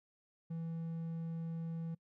triangle tone, 164.81 Hz, E3, in tune, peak -36 dBFS, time 0.5-1.95 s, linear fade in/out 10 ms, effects noise-tail reverb RT60 0.1 s tail -24 dB re dry

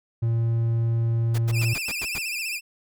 triangle tone, 115.3 Hz, A#2, 19 cents flat, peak -18 dBFS, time 0.22-1.74 s, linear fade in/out 10 ms
pink noise bursts, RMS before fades -34 dBFS, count 7, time 1.34-2.188 s, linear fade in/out 10 ms, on 44 ms, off 90 ms
sawtooth tone with vibrato, 2528 Hz, D#7, 27 cents sharp, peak -24 dBFS, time 1.52-2.61 s, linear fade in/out 50 ms, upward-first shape sine, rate 15 Hz, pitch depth 110 cents each way
effects none

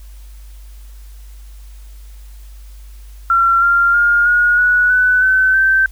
sine tone with pitch steps, 1364 / 1389.4 / 1415.4 / 1441.8 / 1468.7 / 1496.1 / 1524 / 1552.4 Hz, F6 / F6 / F6 / F#6 / F#6 / F#6 / G6 / G6, -41 / -9 / +23 / -45 / -13 / +19 / -49 / -17 cents, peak -9 dBFS, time 3.3-5.86 s, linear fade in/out 2 ms, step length 320 ms, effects added 50 Hz sine -33 dBFS peak until 5.91 s + white hiss -50 dBFS RMS until 5.91 s

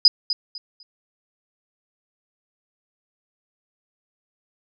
sine tone with echo, 4978 Hz, D#8, in tune, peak -7 dBFS, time 0.05-0.08 s, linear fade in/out 2 ms, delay 250 ms, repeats 3, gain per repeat -12 dB, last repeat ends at 0.83 s, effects none

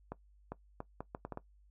accelerating click train, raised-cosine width 1 ms, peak -26 dBFS, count 8, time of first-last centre 0.12-1.374 s, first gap 400 ms, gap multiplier 0.71, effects noise-tail reverb RT60 0.1 s tail -18 dB re dry + added 50 Hz sine -61 dBFS peak until 1.7 s

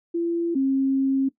sine tone pair in turn, 339.1 / 269.1 Hz, E4 / C4, +49 / +49 cents, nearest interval major third, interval 400 cents, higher first, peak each -21 / -18 dBFS, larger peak second, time 0.14-0.55 / 0.55-1.29 s, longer second, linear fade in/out 10 ms, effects noise-tail reverb RT60 0.1 s tail -17 dB re dry

